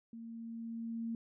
sine tone with level ramp, 229.1 Hz, A#3, 30 cents flat, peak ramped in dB -45 to -35 dBFS, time 0.13-1.15 s, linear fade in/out 2 ms, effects none

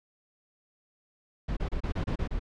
brown noise bursts, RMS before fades -30 dBFS, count 8, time 1.48-2.395 s, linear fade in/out 10 ms, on 89 ms, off 29 ms, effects low-pass 4000 Hz 12 dB/octave

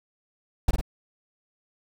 brown noise with echo, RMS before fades -18 dBFS, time 0.68-0.71 s, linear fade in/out 5 ms, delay 51 ms, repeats 2, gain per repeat -4 dB, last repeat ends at 0.812 s, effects none

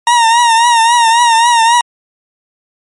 40% pulse tone with vibrato, 932.3 Hz, A#5, in tune, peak -5 dBFS, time 0.07-1.81 s, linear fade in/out 2 ms, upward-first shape triangle, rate 3.7 Hz, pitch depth 75 cents each way, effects MP3 48 kbps

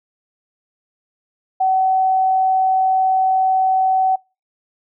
sine tone, 757 Hz, F#5, 39 cents sharp, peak -13 dBFS, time 1.6-4.16 s, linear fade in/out 10 ms, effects noise-tail reverb RT60 0.3 s tail -26 dB re dry

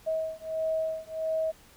sine beating tone pair, 638 / 639.5 Hz, D#5 / D#5, +43 / +47 cents, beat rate 1.5 Hz, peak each -31 dBFS, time 0.06-1.52 s, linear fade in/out 20 ms, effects pink hiss -56 dBFS RMS until 1.76 s

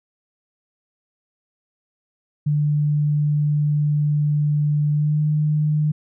sine tone with pitch glide, 148.3 to 151.42 Hz, D3 to D#3, +17 to -47 cents, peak -16 dBFS, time 2.46-5.92 s, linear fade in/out 10 ms, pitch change +36 cents, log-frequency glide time 4.92-5.21 s, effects none

